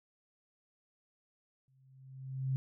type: tone with exponential growth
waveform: sine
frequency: 132.5 Hz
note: C3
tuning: 22 cents sharp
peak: -28 dBFS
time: 1.68-2.56 s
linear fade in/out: 0 ms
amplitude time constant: 190 ms
effects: none